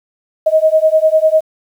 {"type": "beating tone pair", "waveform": "sine", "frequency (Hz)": [625, 635], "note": ["D#5", "D#5"], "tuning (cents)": [8, 35], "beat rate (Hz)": 10, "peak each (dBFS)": -11, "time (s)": [0.46, 1.41], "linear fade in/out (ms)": 10, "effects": ["7-bit"]}